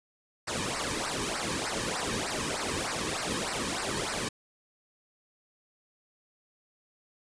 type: noise with flanger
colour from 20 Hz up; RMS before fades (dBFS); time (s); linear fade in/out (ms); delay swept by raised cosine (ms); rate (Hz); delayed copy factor
pink; -32; 0.47-4.29; 10; 0.29 to 1.49; 3.3; -0.85
effects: resampled to 22050 Hz